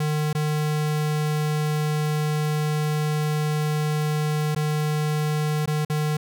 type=tone with dropouts; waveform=square; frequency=151.7 Hz; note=D#3; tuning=44 cents flat; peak=-22 dBFS; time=0-6.17 s; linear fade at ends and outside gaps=5 ms; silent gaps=0.33-0.349 / 4.549-4.561 / 5.659-5.675 / 5.85-5.898 s; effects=none